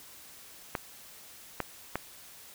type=clicks; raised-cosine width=0.5 ms; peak=-15 dBFS; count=3; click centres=0.752 / 1.603 / 1.956 s; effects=white hiss -51 dBFS RMS until 2.54 s